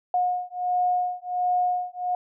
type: beating tone pair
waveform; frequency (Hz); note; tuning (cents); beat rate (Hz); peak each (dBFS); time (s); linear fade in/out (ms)
sine; 721 / 722.4; F#5 / F#5; -45 / -42; 1.4; -25; 0.14-2.15; 2
effects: none